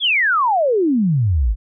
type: exponential sweep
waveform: sine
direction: down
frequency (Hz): 3520 to 46.31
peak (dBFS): -13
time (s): 0-1.56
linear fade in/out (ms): 50
effects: none